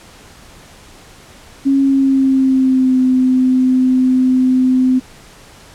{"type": "tone with pitch glide", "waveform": "sine", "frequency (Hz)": [273.5, 256.7], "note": ["C#4", "C4"], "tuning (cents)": [-23, -33], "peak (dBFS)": -9, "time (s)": [1.65, 5], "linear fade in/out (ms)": 20, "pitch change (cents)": -110, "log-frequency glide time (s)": [1.81, 3], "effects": ["pink hiss -41 dBFS RMS until 5.74 s", "low-pass 10000 Hz 12 dB/octave"]}